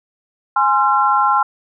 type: chord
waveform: sine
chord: F minor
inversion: first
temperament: equal with one note detuned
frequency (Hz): 830.6 / 1046.5 / 1362.6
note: Ab5 / C6 / F6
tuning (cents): 0 / 0 / -43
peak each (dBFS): -16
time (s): 0.56-1.43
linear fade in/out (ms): 5
effects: none